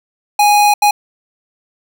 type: tone bursts at uneven times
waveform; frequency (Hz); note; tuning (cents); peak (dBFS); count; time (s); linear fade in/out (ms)
square; 828; G#5; -5; -8; 2; 0.39-0.74 / 0.82-0.91; 5
effects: none